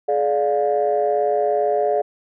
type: chord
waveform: sine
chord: D diminished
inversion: second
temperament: just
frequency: 422.9 / 587.3 / 704.8 Hz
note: Ab4 / D5 / F5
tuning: +31 / 0 / +16 cents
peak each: -20 dBFS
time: 0.08-2.02 s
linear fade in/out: 10 ms
effects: tanh soft clip ceiling -9 dBFS